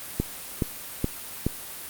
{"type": "click train", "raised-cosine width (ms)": 3, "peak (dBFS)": -10, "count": 4, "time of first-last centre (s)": [0.2, 1.466], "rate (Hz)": 2.37, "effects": ["white hiss -38 dBFS RMS until 1.89 s", "Opus 32 kbps"]}